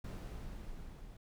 brown noise with level ramp, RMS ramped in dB -41 to -51 dBFS, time 0.04-1.17 s, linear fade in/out 5 ms, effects none

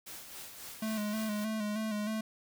white noise with tremolo, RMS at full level -45 dBFS, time 0.06-1.45 s, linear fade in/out 10 ms, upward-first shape sine, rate 3.7 Hz, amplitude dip 45%
square tone with vibrato, 213.9 Hz, A3, 49 cents flat, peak -33 dBFS, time 0.82-2.21 s, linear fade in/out 5 ms, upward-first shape square, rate 3.2 Hz, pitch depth 39 cents each way
effects none

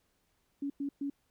sine tone bursts at uneven times, 281.1 Hz, C#4, 24 cents sharp, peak -32 dBFS, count 3, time 0.62-0.7 / 0.8-0.89 / 1.01-1.1 s, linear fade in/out 5 ms, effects pink hiss -75 dBFS RMS until 1.3 s

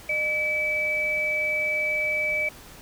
sine tone pair together, 609.2 / 2300 Hz, D#5 / D7, -37 / -37 cents, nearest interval octave + major seventh, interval 2300 cents, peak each -31 / -23 dBFS, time 0.09-2.49 s, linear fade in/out 5 ms, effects pink hiss -46 dBFS RMS until 2.81 s

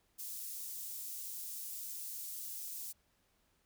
white high-pass noise, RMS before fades -44 dBFS, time 0.18-2.93 s, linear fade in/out 20 ms, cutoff 7100 Hz, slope 12 dB/octave, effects pink hiss -75 dBFS RMS until 3.65 s

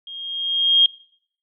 sine tone with level ramp, 3237 Hz, G#7, 45 cents flat, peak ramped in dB -33 to -9 dBFS, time 0.07-0.86 s, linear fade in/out 2 ms, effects noise-tail reverb RT60 0.6 s tail -22 dB re dry

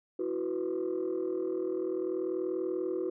sine chord, E suspended second, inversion none, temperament equal, 329.6 / 370 / 493.9 Hz, E4 / F#4 / B4, 0 / 0 / 0 cents, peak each -34 / -31 / -36 dBFS, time 0.19-3.1 s, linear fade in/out 5 ms, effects tanh soft clip ceiling -25 dBFS

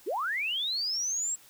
sine linear sweep, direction up, 288.4 to 7720 Hz, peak -28 dBFS, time 0.06-1.36 s, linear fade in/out 20 ms, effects white hiss -56 dBFS RMS until 1.49 s

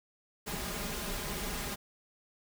pink noise with comb filter, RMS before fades -37 dBFS, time 0.46-1.76 s, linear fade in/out 20 ms, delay 4.9 ms, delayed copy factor +0.6, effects none

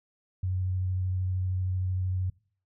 sine tone with vibrato, 92.5 Hz, F#2, in tune, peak -26 dBFS, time 0.43-2.3 s, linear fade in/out 5 ms, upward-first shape sine, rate 13 Hz, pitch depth 13 cents each way, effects noise-tail reverb RT60 0.5 s tail -23 dB re dry

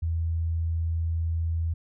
sine tone, 82.41 Hz, E2, in tune, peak -24 dBFS, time 0.02-1.74 s, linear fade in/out 10 ms, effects none

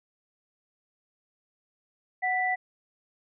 sine tone pair together, 740 / 1975.5 Hz, F#5 / B6, 0 / 0 cents, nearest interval octave + perfect fourth, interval 1700 cents, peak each -27 dBFS, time 2.22-2.56 s, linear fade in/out 20 ms, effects none

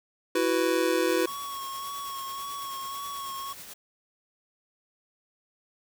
square chord, E suspended second, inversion none, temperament just, 329.6 / 370.8 / 494.4 Hz, E4 / F#4 / B4, 0 / +4 / +2 cents, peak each -28 dBFS, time 0.35-1.26 s, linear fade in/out 5 ms
white noise with tremolo, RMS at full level -42 dBFS, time 1.08-3.74 s, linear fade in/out 10 ms, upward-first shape triangle, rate 9.2 Hz, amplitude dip 45%
square tone with vibrato, 1105 Hz, C#6, 6 cents flat, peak -35 dBFS, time 1.27-3.53 s, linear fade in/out 5 ms, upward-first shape sine, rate 1.8 Hz, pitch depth 31 cents each way
effects none

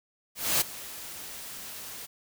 white noise with ADSR envelope, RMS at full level -23 dBFS, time 0.35-2.07 s, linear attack 260 ms, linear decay 13 ms, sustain -18 dB, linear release 22 ms, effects none

